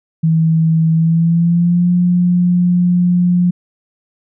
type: tone with pitch glide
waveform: sine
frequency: 161.7 to 177.36 Hz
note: E3 to F3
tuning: -33 to +27 cents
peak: -9 dBFS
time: 0.23-3.51 s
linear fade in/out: 10 ms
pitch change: +160 cents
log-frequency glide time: 0.93-1.92 s
effects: none